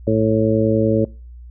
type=harmonic tone; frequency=110.2 Hz; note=A2; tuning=3 cents sharp; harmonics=1 / 2 / 3 / 4 / 5; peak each=-20 / -20 / -20 / -20 / -20 dBFS; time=0.07-1.05 s; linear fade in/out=5 ms; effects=noise-tail reverb RT60 0.4 s tail -25 dB re dry + added 60 Hz sine -35 dBFS peak until 1.5 s